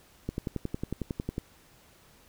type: click train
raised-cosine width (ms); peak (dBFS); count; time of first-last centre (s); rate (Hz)
3; -18; 13; 0.29-1.381; 11
effects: pink hiss -59 dBFS RMS until 2.28 s